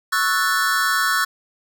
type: chord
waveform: square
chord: F# minor seventh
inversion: second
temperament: equal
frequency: 1108.7 / 1318.5 / 1480 / 1760 Hz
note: C#6 / E6 / F#6 / A6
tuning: 0 / 0 / 0 / 0 cents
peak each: -25 / -24 / -22 / -24 dBFS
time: 0.12-1.25 s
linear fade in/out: 10 ms
effects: none